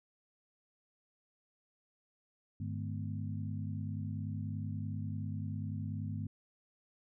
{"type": "harmonic tone with a mistuned harmonic", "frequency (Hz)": 50.3, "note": "G1", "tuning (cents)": 45, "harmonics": [2, 3, 4, 5], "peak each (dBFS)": [-38, -42, -44, -46], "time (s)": [2.6, 6.27], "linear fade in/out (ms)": 5, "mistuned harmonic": 4, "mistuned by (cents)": 110, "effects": []}